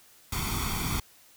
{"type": "noise with comb filter", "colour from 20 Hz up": "pink", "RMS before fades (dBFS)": -30, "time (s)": [0.32, 1], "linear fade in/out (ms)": 5, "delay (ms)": 0.88, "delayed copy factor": 0.85, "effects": ["white hiss -57 dBFS RMS until 1.36 s"]}